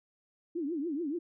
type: tone with vibrato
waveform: sine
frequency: 311.1 Hz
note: D#4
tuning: in tune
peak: -31 dBFS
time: 0.55-1.19 s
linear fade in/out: 10 ms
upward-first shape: triangle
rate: 7 Hz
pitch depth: 270 cents each way
effects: none